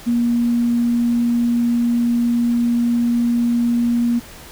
sine tone, 237.4 Hz, A#3, 32 cents sharp, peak -14 dBFS, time 0.06-4.2 s, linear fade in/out 20 ms, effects pink hiss -39 dBFS RMS until 4.51 s

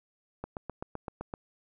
click train, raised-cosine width 1 ms, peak -22 dBFS, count 8, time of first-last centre 0.44-1.339 s, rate 7.79 Hz, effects none

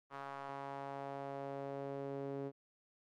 sawtooth tone with band-pass filter sweep, 138.59 Hz, C#3, in tune, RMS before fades -44 dBFS, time 0.1-2.52 s, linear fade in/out 50 ms, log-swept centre 1100 to 390 Hz, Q 2, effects Opus 24 kbps

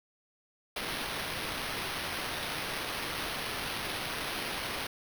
blue noise with sample-and-hold, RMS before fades -36 dBFS, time 0.76-4.87 s, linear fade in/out 5 ms, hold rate 7350 Hz, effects none

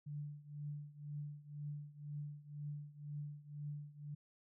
sine tone with tremolo, 146.83 Hz, D3, in tune, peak -40 dBFS, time 0.06-4.15 s, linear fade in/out 10 ms, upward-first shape triangle, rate 2 Hz, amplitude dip 90%, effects none

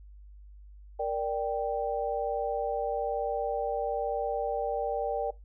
sine chord, G minor, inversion first, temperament equal, 466.2 / 587.3 / 784 Hz, Bb4 / D5 / G5, 0 / 0 / 0 cents, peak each -32 dBFS, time 0.99-5.31 s, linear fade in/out 10 ms, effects noise-tail reverb RT60 0.2 s tail -19 dB re dry + added 50 Hz sine -47 dBFS peak until 5.44 s

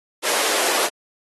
pink high-pass noise, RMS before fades -21 dBFS, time 0.22-0.9 s, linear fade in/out 50 ms, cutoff 380 Hz, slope 24 dB/octave, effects AAC 32 kbps

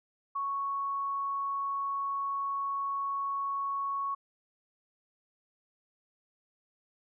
sine tone, 1108.7 Hz, C#6, in tune, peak -30 dBFS, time 0.35-4.15 s, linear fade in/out 10 ms, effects none

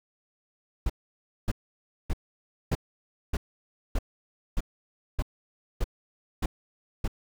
brown noise bursts, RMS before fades -25 dBFS, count 11, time 0.86-7.078 s, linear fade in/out 5 ms, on 38 ms, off 580 ms, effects none

